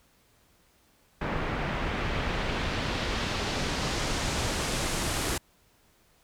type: noise with low-pass filter sweep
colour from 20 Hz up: pink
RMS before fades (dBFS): -30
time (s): 1.21-5.38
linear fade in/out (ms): 5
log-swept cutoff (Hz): 1800 to 11000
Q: 1
effects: pink hiss -64 dBFS RMS until 6.23 s